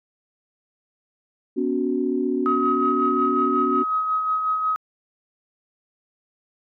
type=chord; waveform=sine; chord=B suspended second; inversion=none; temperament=equal with one note detuned; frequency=246.9 / 282.4 / 370 Hz; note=B3 / C#4 / F#4; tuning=0 / +32 / 0 cents; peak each=-25 / -24 / -24 dBFS; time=1.56-3.84 s; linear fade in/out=20 ms
type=tone with tremolo; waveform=sine; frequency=1268 Hz; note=D#6; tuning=32 cents sharp; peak=-18 dBFS; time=2.46-4.76 s; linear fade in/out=0 ms; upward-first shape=sine; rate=5.5 Hz; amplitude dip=40%
effects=tanh soft clip ceiling -7 dBFS